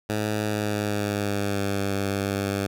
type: tone with pitch glide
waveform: 10% pulse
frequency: 106.3 to 99.18 Hz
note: G#2 to G2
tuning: +41 to +21 cents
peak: -16 dBFS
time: 0.09-2.67 s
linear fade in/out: 10 ms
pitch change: -120 cents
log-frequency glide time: 0.38-1.77 s
effects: none